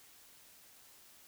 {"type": "silence", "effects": ["white hiss -60 dBFS RMS until 1.27 s"]}